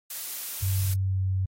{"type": "noise", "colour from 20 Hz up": "blue", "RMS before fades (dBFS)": -34, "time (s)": [0.1, 0.94], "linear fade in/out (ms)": 5}
{"type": "tone with pitch glide", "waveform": "sine", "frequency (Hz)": [95.9, 94.63], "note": ["G2", "F#2"], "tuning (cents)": [-37, 39], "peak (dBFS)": -23, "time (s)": [0.62, 1.46], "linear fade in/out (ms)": 10, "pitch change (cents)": -24, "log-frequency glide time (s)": [0.98, 1.22]}
{"effects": ["AAC 48 kbps"]}